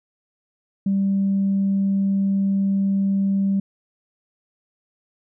sine tone, 196 Hz, G3, in tune, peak -16 dBFS, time 0.86-3.6 s, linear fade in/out 5 ms, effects tanh soft clip ceiling -13 dBFS

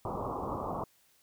white low-pass noise, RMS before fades -36 dBFS, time 0.05-0.84 s, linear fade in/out 2 ms, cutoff 1200 Hz, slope 96 dB/octave, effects white hiss -67 dBFS RMS until 1.22 s

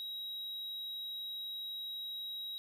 triangle tone, 3833 Hz, A#7, 47 cents sharp, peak -38 dBFS, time 0-2.58 s, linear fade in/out 0 ms, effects none

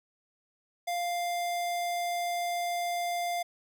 square tone, 698.5 Hz, F5, in tune, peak -30 dBFS, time 0.87-3.43 s, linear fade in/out 10 ms, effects none

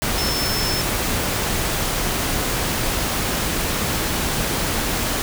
sine tone in noise, 5290 Hz, E8, 5 cents sharp, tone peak -24 dBFS, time 0.18-0.81 s, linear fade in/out 0 ms, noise pink, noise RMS -22 dBFS, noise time 0.02-5.22 s, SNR -5 dB, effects none

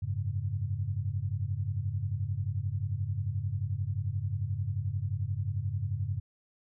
sine chord, F# suspended second, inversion none, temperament equal, 92.5 / 103.83 / 138.59 Hz, F#2 / G#2 / C#3, 0 / 0 / 0 cents, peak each -34 / -32 / -37 dBFS, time 0.02-6.2 s, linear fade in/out 10 ms, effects none

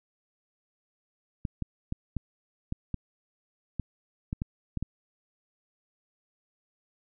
clicks, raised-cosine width 5 ms, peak -18 dBFS, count 11, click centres 1.452 / 1.623 / 1.924 / 2.167 / 2.724 / 2.943 / 3.797 / 4.329 / 4.419 / 4.773 / 4.826 s, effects none

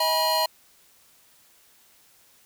square tone cluster, 635 / 822 / 972 / 4191 Hz, D#5 / G#5 / B5 / C8, +35 / -18 / -28 / +2 cents, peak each -27 / -32 / -25 / -27 dBFS, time 0-0.46 s, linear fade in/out 5 ms, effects white hiss -58 dBFS RMS until 2.45 s

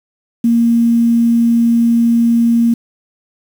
sine tone with quantisation, 233.1 Hz, A#3, in tune, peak -8 dBFS, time 0.44-2.74 s, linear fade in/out 5 ms, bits 6, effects none

